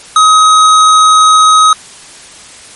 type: tone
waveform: square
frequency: 1265 Hz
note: D#6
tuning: 28 cents sharp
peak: -3 dBFS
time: 0.16-1.73 s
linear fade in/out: 2 ms
effects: white hiss -33 dBFS RMS until 2.75 s + MP3 48 kbps